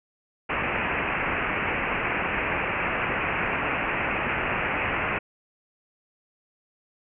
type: low-pass noise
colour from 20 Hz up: white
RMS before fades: -27 dBFS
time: 0.49-5.19 s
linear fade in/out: 10 ms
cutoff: 2700 Hz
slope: 96 dB/octave
effects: none